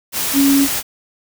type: tone in noise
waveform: sine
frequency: 277.2 Hz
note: C#4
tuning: in tune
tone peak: -10 dBFS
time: 0.33-0.68 s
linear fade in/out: 50 ms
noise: white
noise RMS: -20 dBFS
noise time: 0.12-0.83 s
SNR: +7 dB
effects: none